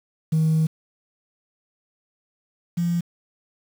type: tone pair in turn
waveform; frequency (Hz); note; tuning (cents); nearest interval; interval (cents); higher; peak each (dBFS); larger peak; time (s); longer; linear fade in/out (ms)
sine; 158.5 / 171.98; D#3 / F3; +32 / -26; minor second; 142; second; -15 / -19; first; 0.32-0.67 / 2.77-3.01; first; 10
effects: tanh soft clip ceiling -13 dBFS + 7-bit